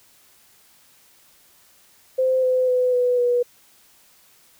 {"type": "tone with pitch steps", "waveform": "sine", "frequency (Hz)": [518, 510, 502.1, 494.3, 486.7], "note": ["C5", "C5", "B4", "B4", "B4"], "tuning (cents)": [-17, -44, 29, 1, -25], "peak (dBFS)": -16, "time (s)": [2.18, 3.43], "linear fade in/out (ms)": 10, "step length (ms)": 250, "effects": ["white hiss -55 dBFS RMS until 4.59 s"]}